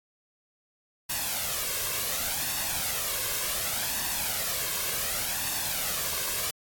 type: noise with flanger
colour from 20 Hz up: white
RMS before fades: -30 dBFS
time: 1.09-6.51 s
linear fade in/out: 10 ms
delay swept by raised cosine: 1.1 to 1.9 ms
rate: 0.68 Hz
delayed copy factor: +0.55
effects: AAC 64 kbps